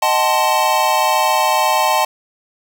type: chord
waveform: square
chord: D# diminished seventh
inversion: none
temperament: equal with one note detuned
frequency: 622.3 / 758.2 / 880 / 1046.5 Hz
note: D#5 / F#5 / A5 / C6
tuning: 0 / +42 / 0 / 0 cents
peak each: -21 / -20 / -17 / -20 dBFS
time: 0.02-2.05 s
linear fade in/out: 5 ms
effects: none